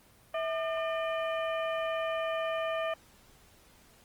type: harmonic tone with a mistuned harmonic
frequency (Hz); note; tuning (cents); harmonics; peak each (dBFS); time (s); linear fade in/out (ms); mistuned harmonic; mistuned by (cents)
603; D5; +46; 1 / 2 / 3 / 4 / 5; -31 / -37 / -41 / -43 / -45; 0.34-2.94; 5; 1; +130
effects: pink hiss -60 dBFS RMS until 4.04 s + Opus 24 kbps